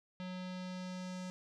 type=tone with low-pass filter sweep; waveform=square; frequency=183.4 Hz; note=F#3; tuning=15 cents flat; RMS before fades=-43 dBFS; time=0.2-1.3 s; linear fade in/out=0 ms; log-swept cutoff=3700 to 6800 Hz; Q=1.7; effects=none